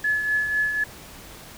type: tone with tremolo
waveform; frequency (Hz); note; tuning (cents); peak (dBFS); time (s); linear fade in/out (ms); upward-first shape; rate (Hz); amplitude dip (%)
sine; 1711; A6; -49; -18; 0.04-0.84; 5; triangle; 4; 55
effects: pink hiss -43 dBFS RMS until 1.57 s